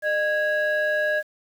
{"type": "tone pair together", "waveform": "sine", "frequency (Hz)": [609, 1653.3], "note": ["D#5", "G#6"], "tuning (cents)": [-37, -8], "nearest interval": "octave + perfect fourth", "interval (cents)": 1729, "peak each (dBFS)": [-21, -21], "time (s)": [0.02, 1.23], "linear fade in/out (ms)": 50, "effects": ["tanh soft clip ceiling -17 dBFS", "8-bit"]}